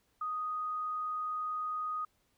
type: tone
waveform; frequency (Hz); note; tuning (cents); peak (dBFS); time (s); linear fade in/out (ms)
sine; 1244.5; D#6; 0; -33; 0.21-2.05; 5
effects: pink hiss -74 dBFS RMS until 2.37 s